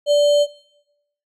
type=tone with sample-and-hold; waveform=sine; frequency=583 Hz; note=D5; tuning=13 cents flat; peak=-11 dBFS; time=0.06-0.47 s; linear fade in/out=50 ms; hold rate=3675 Hz; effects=noise-tail reverb RT60 0.8 s tail -19 dB re dry + low-pass 6000 Hz 12 dB/octave